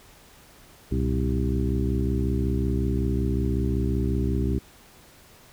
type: harmonic tone with a mistuned harmonic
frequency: 65.41 Hz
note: C2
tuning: in tune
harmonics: 1 / 2 / 3 / 4 / 5 / 6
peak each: -25 / -28 / -30 / -31 / -32 / -33 dBFS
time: 0.91-4.59 s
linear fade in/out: 10 ms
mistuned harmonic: 2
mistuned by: -140 cents
effects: pink hiss -52 dBFS RMS until 5.52 s